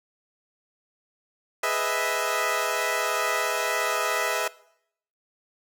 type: chord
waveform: 15% pulse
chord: E major seventh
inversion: first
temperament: equal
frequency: 415.3 / 493.9 / 622.3 / 659.3 Hz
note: G#4 / B4 / D#5 / E5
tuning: 0 / 0 / 0 / 0 cents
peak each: -26 / -23 / -23 / -22 dBFS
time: 1.63-4.48 s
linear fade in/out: 5 ms
effects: noise-tail reverb RT60 0.7 s tail -20 dB re dry